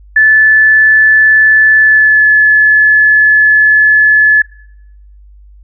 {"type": "tone with pitch glide", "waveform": "sine", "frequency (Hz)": [1741, 1719], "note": ["A6", "A6"], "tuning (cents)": [-19, -41], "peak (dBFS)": -3, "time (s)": [0.16, 4.42], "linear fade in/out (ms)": 5, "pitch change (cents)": -22, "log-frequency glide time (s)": [1.79, 2.26], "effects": ["noise-tail reverb RT60 0.8 s tail -23 dB re dry", "added 50 Hz sine -35 dBFS peak until 5.63 s"]}